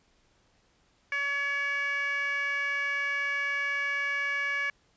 15% pulse tone with band-pass filter, 566 Hz, C#5, 36 cents sharp, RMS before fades -30 dBFS, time 1.12-4.7 s, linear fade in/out 2 ms, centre 2000 Hz, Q 9.7, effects pink hiss -67 dBFS RMS until 4.96 s + resampled to 16000 Hz

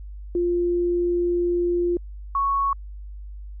sine tone pair in turn, 349.2 / 1108.6 Hz, F4 / C#6, 0 / 0 cents, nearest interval octave + minor sixth, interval 2000 cents, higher second, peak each -19 / -19 dBFS, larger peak neither, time 0.35-1.97 / 2.35-2.73 s, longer first, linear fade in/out 2 ms, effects added 50 Hz sine -34 dBFS peak until 3.6 s

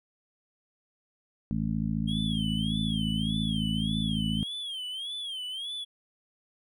harmonic tone, 54.5 Hz, A1, 16 cents flat, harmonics 1 / 2 / 3 / 4 / 5, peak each -36 / -37 / -31 / -30 / -38 dBFS, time 1.51-4.43 s, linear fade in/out 0 ms
triangle tone with vibrato, 3218 Hz, G7, 45 cents sharp, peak -32 dBFS, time 2.07-5.85 s, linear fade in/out 20 ms, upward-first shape sine, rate 1.7 Hz, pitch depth 140 cents each way
effects none

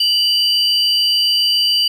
triangle tone pair together, 2960 / 4713 Hz, F#7 / D8, 0 / +5 cents, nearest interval minor sixth, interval 805 cents, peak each -14 dBFS, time 0-1.88 s, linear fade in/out 5 ms, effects none

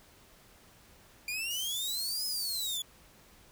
sawtooth exponential two-way sweep, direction up then down, 2379 to 5150 to 3399 Hz, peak -30 dBFS, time 1.28-2.82 s, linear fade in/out 2 ms, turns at 2.26 s
white high-pass noise, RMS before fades -42 dBFS, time 1.5-2.78 s, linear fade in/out 10 ms, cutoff 4800 Hz, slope 48 dB/octave
effects pink hiss -59 dBFS RMS until 3.51 s

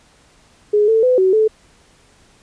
sine tone with pitch steps, 417.6 / 445.9 / 505 / 376.3 / 435.6 Hz, G#4 / A4 / B4 / F#4 / A4, +10 / +23 / +39 / +29 / -17 cents, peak -10 dBFS, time 0.73-1.48 s, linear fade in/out 10 ms, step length 150 ms, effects pink hiss -52 dBFS RMS until 2.42 s + resampled to 22050 Hz

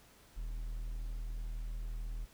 triangle tone, 39.99 Hz, D#1, 48 cents sharp, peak -35 dBFS, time 0.36-2.26 s, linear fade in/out 20 ms, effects pink hiss -62 dBFS RMS until 2.33 s

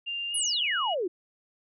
sine tone with pitch glide, 2794 to 2903 Hz, F7 to F#7, 0 to -34 cents, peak -30 dBFS, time 0.06-0.95 s, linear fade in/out 20 ms, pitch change +66 cents, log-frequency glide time 0.29-0.37 s
sine exponential sweep, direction down, 11280 to 329.6 Hz, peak -26 dBFS, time 0.34-1.08 s, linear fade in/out 10 ms
effects none

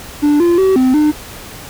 triangle tone with pitch steps, 293.9 / 345 / 381.1 / 257.7 / 301.6 Hz, D4 / F4 / G4 / C4 / D4, +1 / -21 / -49 / -26 / +46 cents, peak -6 dBFS, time 0.22-1.12 s, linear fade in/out 20 ms, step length 180 ms, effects pink hiss -32 dBFS RMS until 1.69 s

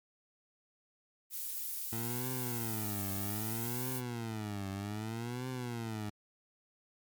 violet noise, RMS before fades -39 dBFS, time 1.3-4.02 s, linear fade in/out 50 ms
20% pulse tone with vibrato, 111.8 Hz, A2, 28 cents sharp, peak -32 dBFS, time 1.92-6.1 s, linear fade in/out 10 ms, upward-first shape triangle, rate 0.63 Hz, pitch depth 260 cents each way
effects MP3 96 kbps

